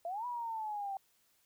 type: exponential two-way sweep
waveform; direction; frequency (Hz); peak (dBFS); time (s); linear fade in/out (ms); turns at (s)
sine; up then down; 659.3 to 987.8 to 771; -36; 0.05-0.97; 2; 0.26
effects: white hiss -72 dBFS RMS until 1.45 s